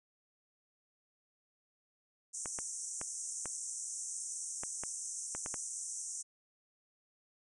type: band-pass noise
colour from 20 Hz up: white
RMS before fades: -42 dBFS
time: 2.33-6.23 s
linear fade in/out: 20 ms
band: 5800 to 9200 Hz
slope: 96 dB/octave
type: clicks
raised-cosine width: 0.5 ms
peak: -26 dBFS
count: 9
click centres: 2.458 / 2.588 / 3.014 / 3.457 / 4.635 / 4.836 / 5.35 / 5.461 / 5.542 s
effects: none